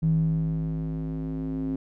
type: tone with band-pass filter sweep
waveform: square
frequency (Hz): 53.3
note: G#1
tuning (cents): +46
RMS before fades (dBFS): -27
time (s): 0.02-1.76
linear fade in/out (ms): 5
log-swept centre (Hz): 160 to 250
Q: 6.7
effects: none